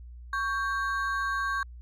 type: ring-modulated tone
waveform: triangle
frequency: 1347 Hz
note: E6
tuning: 37 cents sharp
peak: -22 dBFS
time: 0.33-1.63 s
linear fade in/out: 2 ms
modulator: 232 Hz
effects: added 60 Hz sine -42 dBFS peak until 1.81 s